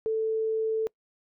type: tone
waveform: sine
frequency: 441.8 Hz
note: A4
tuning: 7 cents sharp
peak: -24 dBFS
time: 0.06-0.87 s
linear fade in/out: 0 ms
effects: noise-tail reverb RT60 0.1 s tail -25 dB re dry